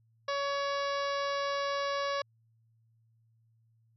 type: harmonic tone with a mistuned harmonic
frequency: 562 Hz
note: C#5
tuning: 24 cents sharp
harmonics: 1 / 2 / 3 / 4 / 5 / 6 / 7 / 8 / 9 / 10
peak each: -33 / -34 / -40 / -45 / -47 / -48 / -45 / -49 / -47 / -50 dBFS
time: 0.28-2.22 s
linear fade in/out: 5 ms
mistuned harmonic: 8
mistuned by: +26 cents
effects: added 113 Hz sine -65 dBFS peak until 3.96 s